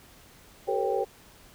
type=tone cluster; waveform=sine; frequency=384.2 / 434.9 / 478.7 / 547 / 789 Hz; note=G4 / A4 / A#4 / C#5 / G5; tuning=-35 / -20 / +46 / -23 / +11 cents; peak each=-31 dBFS; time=0.67-1.05 s; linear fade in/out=20 ms; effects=pink hiss -54 dBFS RMS until 1.54 s